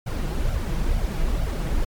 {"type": "noise with flanger", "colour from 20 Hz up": "brown", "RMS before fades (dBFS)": -23, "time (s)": [0.06, 1.85], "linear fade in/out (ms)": 10, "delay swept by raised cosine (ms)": [1.3, 6.3], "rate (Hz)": 2.2, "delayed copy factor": 0.7, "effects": ["MP3 96 kbps"]}